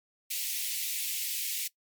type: high-pass noise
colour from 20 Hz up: white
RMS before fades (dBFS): -33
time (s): 0.3-1.68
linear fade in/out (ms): 10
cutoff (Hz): 2100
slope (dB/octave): 48
effects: noise-tail reverb RT60 0.1 s tail -20 dB re dry + MP3 96 kbps